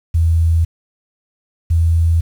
sine tone pair in turn, 82.41 / 82.88 Hz, E2 / E2, 0 / +10 cents, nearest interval unison, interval 10 cents, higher second, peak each -10 dBFS, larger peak neither, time 0.14-0.65 / 1.7-2.21 s, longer neither, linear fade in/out 10 ms, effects 7-bit

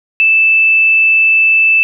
sine tone, 2637 Hz, E7, in tune, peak -6 dBFS, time 0.2-1.83 s, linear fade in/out 0 ms, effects none

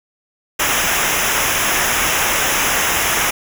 pink noise with comb filter, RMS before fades -17 dBFS, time 0.59-3.31 s, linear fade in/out 10 ms, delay 0.23 ms, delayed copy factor -0.8, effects none

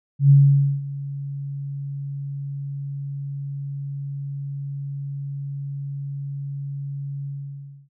sine tone with ADSR envelope, 140 Hz, C#3, 18 cents sharp, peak -8 dBFS, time 0.19-7.89 s, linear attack 110 ms, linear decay 510 ms, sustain -19 dB, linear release 630 ms, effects none

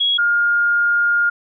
sine tone pair in turn, 3322 / 1415.4 Hz, G#7 / F6, 0 / +23 cents, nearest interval octave + minor third, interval 1477 cents, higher first, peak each -14 / -13 dBFS, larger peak second, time 0-0.18 / 0.18-1.3 s, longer second, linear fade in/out 10 ms, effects none

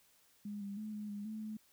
sine tone with pitch steps, 206.1 / 199.9 / 214.5 / 210 / 204.5 / 217.3 / 215.6 Hz, G#3 / G3 / A3 / G#3 / G#3 / A3 / A3, -13 / +34 / -44 / +19 / -26 / -21 / -35 cents, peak -40 dBFS, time 0.45-1.57 s, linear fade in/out 5 ms, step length 160 ms, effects white hiss -69 dBFS RMS until 1.72 s

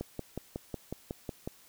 click train, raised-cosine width 2 ms, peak -22 dBFS, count 9, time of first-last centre 0.01-1.475 s, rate 5.46 Hz, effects white hiss -59 dBFS RMS until 1.68 s

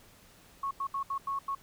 sine tone bursts at uneven times, 1101 Hz, C#6, 12 cents flat, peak -30 dBFS, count 6, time 0.63-0.71 / 0.8-0.87 / 0.94-1.03 / 1.1-1.18 / 1.27-1.39 / 1.48-1.55 s, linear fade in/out 5 ms, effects pink hiss -58 dBFS RMS until 1.62 s

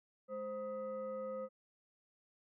sine tone with frequency modulation, 523.3 Hz, C5, in tune, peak -39 dBFS, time 0.28-1.49 s, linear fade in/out 50 ms, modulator 733 Hz, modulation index 0.59, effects none

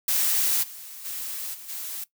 blue noise with level steps, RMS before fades -23 / -41 / -33 / -42 / -34 dBFS, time 0.08-2.04 s, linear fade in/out 5 ms, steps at 0.62 / 1.04 / 1.53 / 1.68 s, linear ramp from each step 20 ms, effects noise-tail reverb RT60 0.1 s tail -17 dB re dry

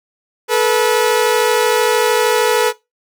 sawtooth tone pair together, 434 / 487.1 Hz, A4 / B4, -24 / -24 cents, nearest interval major second, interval 200 cents, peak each -11 dBFS, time 0.48-2.73 s, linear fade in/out 50 ms, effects noise-tail reverb RT60 0.2 s tail -18 dB re dry

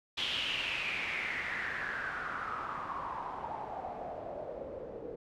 white noise with low-pass filter sweep, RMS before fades -38 dBFS, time 0.17-5.16 s, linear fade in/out 10 ms, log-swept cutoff 3300 to 450 Hz, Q 6.2, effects none

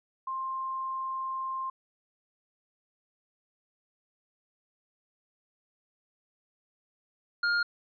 sine / square tone pair in turn, 1055 / 1414.4 Hz, C6 / F6, +14 / +22 cents, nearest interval perfect fourth, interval 508 cents, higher second, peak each -31 / -25 dBFS, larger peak second, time 0.27-1.7 / 7.43-7.63 s, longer first, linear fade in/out 5 ms, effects resampled to 11025 Hz

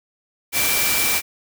sine tone in noise, 2340 Hz, D7, 7 cents flat, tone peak -24 dBFS, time 0.52-1.22 s, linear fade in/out 50 ms, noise white, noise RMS -20 dBFS, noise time 0.52-1.22 s, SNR -7 dB, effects none

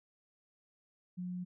sine tone, 180 Hz, F#3, 47 cents flat, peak -37 dBFS, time 1.17-1.45 s, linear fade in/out 20 ms, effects none

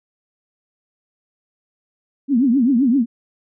sine tone with vibrato, 254.2 Hz, C4, 50 cents flat, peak -12 dBFS, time 2.28-3.06 s, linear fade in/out 50 ms, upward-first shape triangle, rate 7.7 Hz, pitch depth 250 cents each way, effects none

